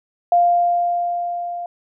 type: tone with level ramp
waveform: sine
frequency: 698.5 Hz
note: F5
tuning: in tune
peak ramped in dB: -10 to -25 dBFS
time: 0.32-1.66 s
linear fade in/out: 2 ms
effects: none